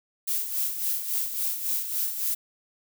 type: noise with tremolo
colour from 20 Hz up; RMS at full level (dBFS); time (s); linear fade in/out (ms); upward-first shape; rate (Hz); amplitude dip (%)
violet; -26; 0.27-2.35; 10; sine; 3.6; 60
effects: none

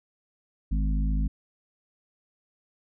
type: harmonic tone with a mistuned harmonic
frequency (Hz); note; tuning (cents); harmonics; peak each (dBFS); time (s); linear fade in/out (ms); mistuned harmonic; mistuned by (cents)
51.8; G#1; -4; 1 / 3 / 4 / 5; -23 / -33 / -35 / -37; 0.71-1.28; 10; 4; +19
effects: none

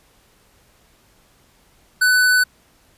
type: tone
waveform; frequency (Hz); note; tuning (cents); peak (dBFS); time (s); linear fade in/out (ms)
square; 1498; F#6; +21; -13; 2.01-2.44; 10
effects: pink hiss -56 dBFS RMS until 2.97 s + resampled to 32000 Hz

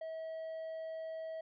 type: tone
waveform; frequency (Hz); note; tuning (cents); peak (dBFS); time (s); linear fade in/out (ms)
triangle; 644; E5; -41; -38; 0.01-1.41; 5
effects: resampled to 11025 Hz

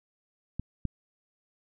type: clicks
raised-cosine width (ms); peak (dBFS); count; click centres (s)
5; -20 / -17; 2; 0.596 / 0.853
effects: none

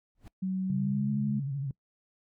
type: noise with exponential growth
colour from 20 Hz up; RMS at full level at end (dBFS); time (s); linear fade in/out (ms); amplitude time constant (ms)
brown; -40; 0.15-0.28; 1; 27
type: tone with pitch glide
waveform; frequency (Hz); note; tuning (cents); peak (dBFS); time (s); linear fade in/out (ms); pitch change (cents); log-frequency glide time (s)
sine; 188 to 209.8; F#3 to G#3; +28 to +18; -28; 0.42-1.4; 10; +190; 0.67-1.1
type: tone with vibrato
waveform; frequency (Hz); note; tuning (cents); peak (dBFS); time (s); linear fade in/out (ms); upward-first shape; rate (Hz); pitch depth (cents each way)
sine; 138.59; C#3; 0; -30; 0.7-1.71; 2; sine; 13; 75
effects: noise-tail reverb RT60 0.1 s tail -23 dB re dry

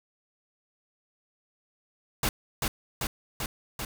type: noise with echo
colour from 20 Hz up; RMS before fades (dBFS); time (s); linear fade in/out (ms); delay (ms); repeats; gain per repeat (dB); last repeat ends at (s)
pink; -26; 2.23-2.29; 2; 390; 4; -2; 3.85
effects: none

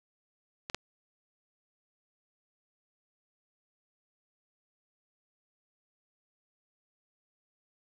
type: clicks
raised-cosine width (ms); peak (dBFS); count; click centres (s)
0.2; -20 / -14; 2; 0.699 / 0.746
effects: none

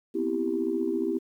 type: chord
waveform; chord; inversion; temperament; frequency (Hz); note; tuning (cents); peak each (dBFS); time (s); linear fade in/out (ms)
sine; C major seventh; third; equal; 246.9 / 261.6 / 329.6 / 392; B3 / C4 / E4 / G4; 0 / 0 / 0 / 0; -33 / -33 / -28 / -29; 0.14-1.19; 20
effects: tanh soft clip ceiling -15 dBFS + 10-bit

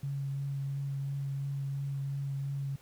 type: tone with vibrato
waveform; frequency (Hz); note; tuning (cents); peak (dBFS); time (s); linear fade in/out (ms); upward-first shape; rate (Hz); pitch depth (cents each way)
sine; 138.59; C#3; 0; -32; 0.03-2.76; 5; triangle; 2.9; 15
effects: pink hiss -60 dBFS RMS until 2.81 s

